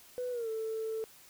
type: tone with pitch glide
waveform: sine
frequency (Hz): 497.3 to 443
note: B4 to A4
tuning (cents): +12 to +12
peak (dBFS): -32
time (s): 0.18-1.04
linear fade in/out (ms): 0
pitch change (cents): -200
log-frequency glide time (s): 0.31-0.49
effects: tanh soft clip ceiling -29 dBFS + white hiss -57 dBFS RMS until 1.29 s